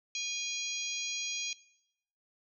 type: harmonic tone with a mistuned harmonic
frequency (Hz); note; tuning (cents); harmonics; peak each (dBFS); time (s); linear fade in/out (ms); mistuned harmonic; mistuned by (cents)
818; G#5; -26; 3 / 4 / 5 / 6 / 7 / 8; -38 / -40 / -42 / -44 / -42 / -40; 0.15-1.53; 2; 6; -31
effects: noise-tail reverb RT60 0.8 s tail -20 dB re dry